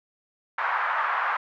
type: band-pass noise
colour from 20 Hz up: white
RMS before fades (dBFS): -26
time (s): 0.58-1.37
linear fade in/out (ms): 5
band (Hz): 890 to 1500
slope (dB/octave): 24
effects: none